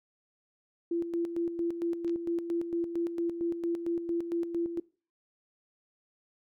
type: tone with tremolo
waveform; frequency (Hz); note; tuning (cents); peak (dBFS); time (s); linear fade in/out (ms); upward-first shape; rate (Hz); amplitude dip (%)
sine; 339.6; F4; -48; -27; 0.91-4.8; 5; square; 4.4; 60
type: clicks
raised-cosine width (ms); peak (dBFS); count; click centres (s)
0.2; -34; 2; 2.079 / 2.095
effects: noise-tail reverb RT60 0.4 s tail -23 dB re dry